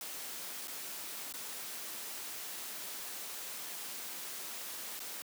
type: noise with dropouts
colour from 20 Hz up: white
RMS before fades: -43 dBFS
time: 0.01-5.22 s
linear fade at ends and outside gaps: 1 ms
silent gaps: 0.674-0.68 / 1.325-1.338 / 4.994-5.002 s
effects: high-pass 200 Hz 12 dB/octave